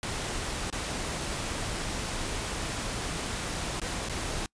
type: noise with dropouts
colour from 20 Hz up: pink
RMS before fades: -33 dBFS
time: 0.03-4.46 s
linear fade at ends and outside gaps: 1 ms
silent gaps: 0.701-0.726 / 3.799-3.816 / 4.087-4.096 s
effects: noise-tail reverb RT60 0.1 s tail -26 dB re dry + resampled to 22050 Hz